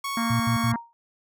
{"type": "tone", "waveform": "sawtooth", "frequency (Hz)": 1108.7, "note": "C#6", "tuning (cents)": 0, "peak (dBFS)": -24, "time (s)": [0.04, 0.72], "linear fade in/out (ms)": 5}
{"type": "harmonic tone", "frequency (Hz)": 231.4, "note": "A#3", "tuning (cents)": -13, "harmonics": [1, 3, 4, 5, 6, 7, 8, 9], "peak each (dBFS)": [-25, -37, -36, -36, -38, -39, -42, -47], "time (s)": [0.17, 0.76], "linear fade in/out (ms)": 2}
{"type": "tone bursts", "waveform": "sine", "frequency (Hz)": 118.2, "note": "A#2", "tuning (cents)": 24, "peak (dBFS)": -22, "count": 3, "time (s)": [0.3, 0.736], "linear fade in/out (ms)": 5, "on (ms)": 100, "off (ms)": 68}
{"type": "tone with exponential decay", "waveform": "sine", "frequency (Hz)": 932.3, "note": "A#5", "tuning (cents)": 0, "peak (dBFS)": -24, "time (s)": [0.74, 0.93], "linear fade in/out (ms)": 0, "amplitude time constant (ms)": 41}
{"effects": []}